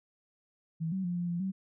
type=tone with pitch steps; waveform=sine; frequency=162.4 / 189.9 / 176 / 174.8 / 172.5 / 191 Hz; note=E3 / F#3 / F3 / F3 / F3 / G3; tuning=-26 / +45 / +14 / +2 / -21 / -45 cents; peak=-30 dBFS; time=0.8-1.52 s; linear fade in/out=20 ms; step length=120 ms; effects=none